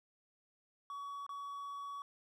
triangle tone with dropouts, 1129 Hz, C#6, 31 cents sharp, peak -40 dBFS, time 0.9-2.02 s, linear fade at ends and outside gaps 1 ms, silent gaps 1.265-1.292 s, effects none

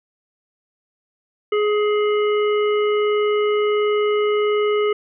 harmonic tone, 419.3 Hz, G#4, 17 cents sharp, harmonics 1 / 3 / 5 / 7, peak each -16 / -26 / -30 / -33 dBFS, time 1.52-4.93 s, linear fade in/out 5 ms, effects none

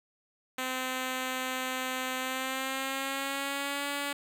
5% pulse tone with pitch glide, 257.7 to 284.3 Hz, C4 to C#4, -26 to +44 cents, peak -20 dBFS, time 0.58-4.13 s, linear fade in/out 5 ms, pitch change +170 cents, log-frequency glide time 2.18-3.87 s, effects none

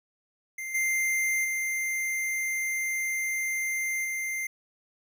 square tone with level steps, 2093 Hz, C7, in tune, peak -34 / -25 / -28 / -30 dBFS, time 0.58-4.47 s, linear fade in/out 5 ms, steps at 0.74 / 1.44 / 4.04 s, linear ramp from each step 10 ms, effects none

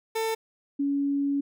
30% pulse / sine tone pair in turn, 446.5 / 281.3 Hz, A4 / C#4, +25 / +26 cents, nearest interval minor sixth, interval 799 cents, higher first, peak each -23 dBFS, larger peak neither, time 0.15-0.35 / 0.79-1.41 s, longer second, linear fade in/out 10 ms, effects none

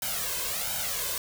white noise with flanger, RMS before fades -31 dBFS, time 0.02-1.18 s, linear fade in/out 2 ms, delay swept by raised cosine 1.3 to 1.95 ms, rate 1.4 Hz, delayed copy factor +0.95, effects none

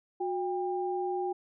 sine tone pair together, 364 / 798 Hz, F#4 / G5, -28 / +31 cents, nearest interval octave + major second, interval 1359 cents, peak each -31 / -33 dBFS, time 0.2-1.33 s, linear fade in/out 10 ms, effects none

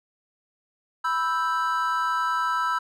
triangle chord, E minor, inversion second, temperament equal, 987.8 / 1318.5 / 1568 Hz, B5 / E6 / G6, 0 / 0 / 0 cents, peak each -25 / -23 / -29 dBFS, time 1.04-2.79 s, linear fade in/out 10 ms, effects none

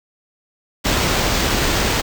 pink noise with sample-and-hold, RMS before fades -18 dBFS, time 0.84-2.02 s, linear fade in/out 20 ms, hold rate 11025 Hz, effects none

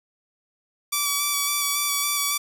5% pulse tone with vibrato, 1151 Hz, D6, 35 cents flat, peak -10 dBFS, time 0.92-2.38 s, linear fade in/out 10 ms, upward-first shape square, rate 3.6 Hz, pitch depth 15 cents each way, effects none

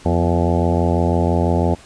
harmonic tone with a mistuned harmonic, 86 Hz, F2, 26 cents flat, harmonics 1 / 2 / 3 / 4 / 5 / 6 / 7 / 8 / 9 / 10, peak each -18 / -21 / -23 / -24 / -25 / -26 / -26 / -27 / -28 / -28 dBFS, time 0.05-1.75 s, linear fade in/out 10 ms, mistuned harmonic 3, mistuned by -56 cents, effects pink hiss -44 dBFS RMS until 1.85 s + resampled to 22050 Hz

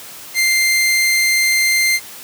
sawtooth tone, 2093 Hz, C7, in tune, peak -9 dBFS, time 0.34-2 s, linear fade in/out 50 ms, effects white hiss -35 dBFS RMS until 2.23 s + high-pass 100 Hz 12 dB/octave

